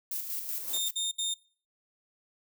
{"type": "noise with tremolo", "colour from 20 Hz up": "violet", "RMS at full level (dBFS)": -34, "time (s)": [0.11, 0.91], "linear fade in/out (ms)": 5, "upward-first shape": "square", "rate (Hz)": 5.3, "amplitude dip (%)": 45}
{"type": "noise with exponential growth", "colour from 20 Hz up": "brown", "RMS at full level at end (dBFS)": -35, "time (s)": [0.22, 0.78], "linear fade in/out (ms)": 2, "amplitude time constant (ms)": 120}
{"type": "tone bursts", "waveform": "25% pulse", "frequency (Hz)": 3645, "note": "A#7", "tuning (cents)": -40, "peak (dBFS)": -25, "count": 3, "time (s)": [0.73, 1.342], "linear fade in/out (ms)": 10, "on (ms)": 160, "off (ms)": 66}
{"effects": ["noise-tail reverb RT60 0.4 s tail -19 dB re dry", "high-pass 400 Hz 12 dB/octave"]}